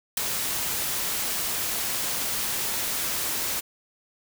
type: noise with ADSR envelope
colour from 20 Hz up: white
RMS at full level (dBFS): -21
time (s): 0.17-3.61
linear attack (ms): 6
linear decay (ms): 5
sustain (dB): -7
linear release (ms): 20
effects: none